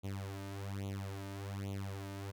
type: tone with flanger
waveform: sawtooth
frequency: 98.4 Hz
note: G2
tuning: 7 cents sharp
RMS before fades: -42 dBFS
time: 0.03-2.32 s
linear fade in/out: 20 ms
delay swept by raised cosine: 0.29 to 3.29 ms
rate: 1.2 Hz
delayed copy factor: +0.95
effects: none